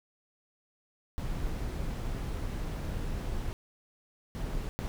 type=noise bursts at uneven times; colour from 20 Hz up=brown; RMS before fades=-34 dBFS; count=3; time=1.18-3.53 / 4.35-4.69 / 4.79-4.88 s; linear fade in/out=0 ms; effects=none